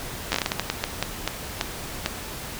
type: slowing click train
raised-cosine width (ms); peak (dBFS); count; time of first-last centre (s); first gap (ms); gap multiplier
0.2; -5; 15; 0.32-2.061; 10; 1.34
effects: pink hiss -35 dBFS RMS until 2.59 s